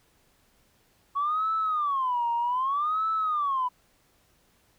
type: tone with vibrato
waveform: sine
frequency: 1108.7 Hz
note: C#6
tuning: in tune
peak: -23 dBFS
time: 1.15-3.69 s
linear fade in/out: 20 ms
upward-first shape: sine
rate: 0.64 Hz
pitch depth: 290 cents each way
effects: tanh soft clip ceiling -19 dBFS + pink hiss -65 dBFS RMS until 4.78 s